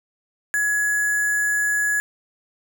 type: tone with sample-and-hold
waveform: sine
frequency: 1680 Hz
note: G#6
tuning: 19 cents sharp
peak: -18 dBFS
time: 0.54-2 s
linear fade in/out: 0 ms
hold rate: 8820 Hz
effects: none

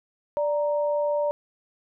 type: tone pair together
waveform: sine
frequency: 587.3 / 933 Hz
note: D5 / A#5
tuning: 0 / +1 cents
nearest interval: minor sixth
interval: 801 cents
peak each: -22 / -31 dBFS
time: 0.37-1.31 s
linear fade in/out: 0 ms
effects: none

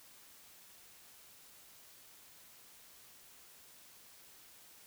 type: silence
effects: white hiss -59 dBFS RMS until 4.86 s

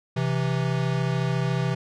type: tone pair together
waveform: square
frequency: 130.81 / 164.81 Hz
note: C3 / E3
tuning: 0 / 0 cents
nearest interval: major third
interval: 400 cents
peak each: -25 / -27 dBFS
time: 0.16-1.75 s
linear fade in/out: 10 ms
effects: low-pass 5000 Hz 12 dB/octave

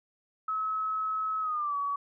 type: tone with pitch glide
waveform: sine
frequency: 1288 to 1134.3 Hz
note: E6 to C#6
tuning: -41 to +39 cents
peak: -28 dBFS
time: 0.48-1.96 s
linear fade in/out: 5 ms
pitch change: -220 cents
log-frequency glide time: 1.41-1.77 s
effects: none

